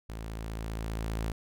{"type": "tone with level ramp", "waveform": "sawtooth", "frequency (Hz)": 55, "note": "A1", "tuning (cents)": 0, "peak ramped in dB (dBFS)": [-34, -26], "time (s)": [0.09, 1.32], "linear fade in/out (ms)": 5, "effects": []}